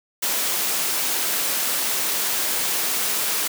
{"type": "high-pass noise", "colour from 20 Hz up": "white", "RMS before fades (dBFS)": -23, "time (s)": [0.22, 3.48], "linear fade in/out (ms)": 10, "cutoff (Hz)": 220, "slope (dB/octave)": 12, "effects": []}